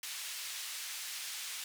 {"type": "band-pass noise", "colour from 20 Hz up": "pink", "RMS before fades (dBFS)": -42, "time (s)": [0.03, 1.64], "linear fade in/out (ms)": 2, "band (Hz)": [2500, 13000], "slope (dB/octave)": 12, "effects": []}